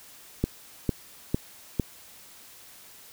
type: click train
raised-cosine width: 3 ms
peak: -10 dBFS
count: 4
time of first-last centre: 0.44-1.797 s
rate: 2.21 Hz
effects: white hiss -50 dBFS RMS until 3.12 s